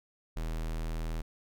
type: tone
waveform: square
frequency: 40.26 Hz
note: E1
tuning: 40 cents flat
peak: -33 dBFS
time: 0.36-1.22 s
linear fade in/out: 10 ms
effects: none